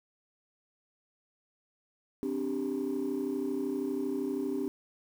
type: chord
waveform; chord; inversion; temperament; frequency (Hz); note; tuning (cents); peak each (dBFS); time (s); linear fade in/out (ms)
sine; C suspended second; none; just; 261.6 / 294.3 / 392.4; C4 / D4 / G4; 0 / +4 / +2; -33; 2.23-4.68; 0
effects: tanh soft clip ceiling -25 dBFS + 9-bit